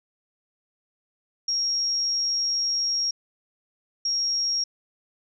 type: tone bursts at uneven times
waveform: sine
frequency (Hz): 5588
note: F8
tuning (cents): 0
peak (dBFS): -22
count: 2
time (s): 1.48-3.11 / 4.05-4.64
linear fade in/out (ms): 5
effects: none